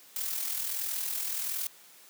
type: noise with amplitude modulation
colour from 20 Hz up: blue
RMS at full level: -31 dBFS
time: 0.16-1.67 s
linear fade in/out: 2 ms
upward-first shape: sine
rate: 41.4 Hz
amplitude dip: 50%
effects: white hiss -55 dBFS RMS until 2.09 s + high-pass 200 Hz 12 dB/octave